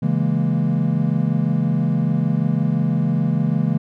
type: chord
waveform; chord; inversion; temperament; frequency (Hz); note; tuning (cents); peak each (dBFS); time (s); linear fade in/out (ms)
triangle; A# half-diminished seventh; first; equal; 138.59 / 164.81 / 207.7 / 233.1; C#3 / E3 / G#3 / A#3; 0 / 0 / 0 / 0; -20 / -18 / -21 / -22; 0.02-3.78; 10
effects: none